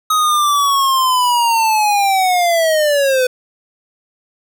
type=linear sweep; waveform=square; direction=down; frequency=1264 to 498.6 Hz; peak=-12 dBFS; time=0.1-3.27 s; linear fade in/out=5 ms; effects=none